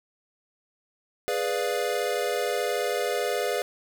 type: chord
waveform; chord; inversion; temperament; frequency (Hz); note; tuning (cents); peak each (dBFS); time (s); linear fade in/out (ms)
square; G# diminished seventh; none; equal; 415.3 / 493.9 / 587.3 / 698.5; G#4 / B4 / D5 / F5; 0 / 0 / 0 / 0; -31 / -30 / -32 / -33; 1.28-3.62; 0
effects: none